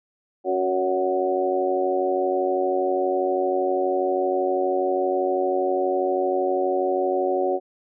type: harmonic tone with a mistuned harmonic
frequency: 92.5 Hz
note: F#2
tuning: in tune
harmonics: 3 / 4 / 5 / 6 / 7 / 8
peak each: -32 / -23 / -34 / -25 / -36 / -26 dBFS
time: 0.44-7.6 s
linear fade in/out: 50 ms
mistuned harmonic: 6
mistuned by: +20 cents
effects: none